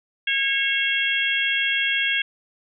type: harmonic tone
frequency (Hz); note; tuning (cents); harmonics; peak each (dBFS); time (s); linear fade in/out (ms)
546; C#5; -26; 3 / 4 / 5 / 6; -25 / -25 / -25 / -25; 0.27-2.22; 5
effects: none